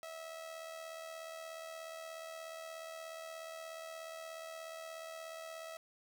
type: tone with amplitude modulation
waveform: sawtooth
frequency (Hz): 650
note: E5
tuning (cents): -24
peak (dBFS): -39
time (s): 0.03-5.77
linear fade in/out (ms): 0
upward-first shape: sine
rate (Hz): 76.8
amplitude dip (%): 50
effects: none